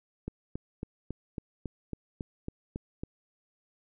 click train, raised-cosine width 3 ms, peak -22 dBFS, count 11, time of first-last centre 0.28-3.035 s, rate 3.63 Hz, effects none

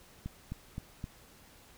click train, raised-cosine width 5 ms, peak -25 dBFS, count 4, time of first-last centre 0.26-1.041 s, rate 3.84 Hz, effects pink hiss -58 dBFS RMS until 1.77 s

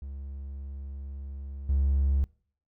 triangle tone with level steps, 68.9 Hz, C#2, 10 cents flat, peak -34 / -19 dBFS, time 0.02-2.24 s, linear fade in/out 0 ms, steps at 1.69 s, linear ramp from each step 5 ms, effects noise-tail reverb RT60 0.5 s tail -25 dB re dry + tanh soft clip ceiling -16 dBFS

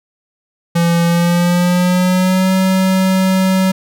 square tone with pitch glide, 170 to 188.63 Hz, F3 to F#3, -46 to +34 cents, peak -11 dBFS, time 0.75-3.72 s, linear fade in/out 10 ms, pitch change +180 cents, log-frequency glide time 1.06-2.53 s, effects none

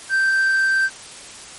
triangle tone, 1563 Hz, G6, 6 cents flat, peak -13 dBFS, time 0.09-0.9 s, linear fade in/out 50 ms, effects white hiss -38 dBFS RMS until 1.58 s + MP3 48 kbps

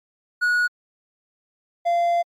triangle tone pair in turn, 1458 / 689.3 Hz, F#6 / F5, -26 / -23 cents, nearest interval octave + minor second, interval 1297 cents, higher first, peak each -15 dBFS, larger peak neither, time 0.41-0.68 / 1.85-2.23 s, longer second, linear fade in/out 20 ms, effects MP3 96 kbps

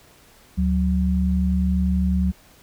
sine tone pair together, 73.38 / 184.9 Hz, D2 / F#3, -1 / -1 cents, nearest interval octave + major third, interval 1600 cents, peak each -20 dBFS, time 0.57-2.32 s, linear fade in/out 20 ms, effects pink hiss -52 dBFS RMS until 2.62 s

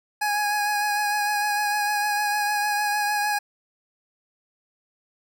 25% pulse tone with vibrato, 830.6 Hz, G#5, in tune, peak -18 dBFS, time 0.21-3.39 s, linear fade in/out 10 ms, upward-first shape triangle, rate 6.6 Hz, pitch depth 25 cents each way, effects none

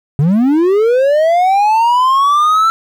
triangle linear sweep, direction up, 133.8 to 1342 Hz, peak -6 dBFS, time 0.19-2.7 s, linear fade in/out 0 ms, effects 8-bit

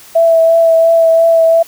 sine tone with vibrato, 659.3 Hz, E5, in tune, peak -5 dBFS, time 0.15-1.63 s, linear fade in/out 10 ms, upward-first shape triangle, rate 2.9 Hz, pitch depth 19 cents each way, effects white hiss -38 dBFS RMS until 1.67 s

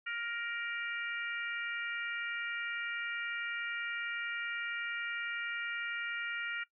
harmonic tone, 469.2 Hz, A#4, 11 cents sharp, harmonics 3 / 4 / 5 / 6, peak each -39 / -41 / -43 / -45 dBFS, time 0.06-6.64 s, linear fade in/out 10 ms, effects noise-tail reverb RT60 0.1 s tail -19 dB re dry

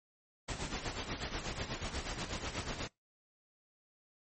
pink noise with tremolo, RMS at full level -37 dBFS, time 0.48-2.88 s, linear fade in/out 10 ms, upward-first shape sine, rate 8.2 Hz, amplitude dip 65%, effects noise-tail reverb RT60 0.2 s tail -25 dB re dry + MP3 32 kbps

